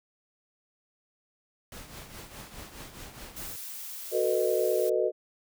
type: noise with tremolo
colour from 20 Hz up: pink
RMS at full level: -42 dBFS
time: 1.72-3.56 s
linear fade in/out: 2 ms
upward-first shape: triangle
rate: 4.8 Hz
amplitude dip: 65%
type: noise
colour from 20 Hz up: blue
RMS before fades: -40 dBFS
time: 3.36-4.9 s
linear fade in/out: 10 ms
type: chord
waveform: sine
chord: B dominant seventh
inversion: second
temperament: just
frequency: 370.4 / 444.5 / 493.9 / 617.4 Hz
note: F#4 / A4 / B4 / D#5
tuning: +2 / +18 / 0 / -14 cents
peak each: -29 dBFS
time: 4.11-5.12 s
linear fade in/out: 50 ms
effects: none